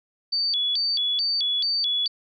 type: tone with vibrato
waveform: sine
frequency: 3950 Hz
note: B7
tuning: in tune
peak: -21 dBFS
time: 0.32-2.08 s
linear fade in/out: 10 ms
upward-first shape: square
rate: 2.3 Hz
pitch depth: 260 cents each way
effects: none